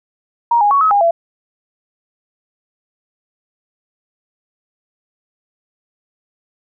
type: tone with pitch steps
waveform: sine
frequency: 941 / 824 / 1117 / 1279 / 811 / 674 Hz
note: A#5 / G#5 / C#6 / D#6 / G#5 / E5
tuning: +16 / -14 / +13 / +47 / -41 / +38 cents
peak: -9 dBFS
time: 0.51-1.11 s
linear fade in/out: 5 ms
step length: 100 ms
effects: none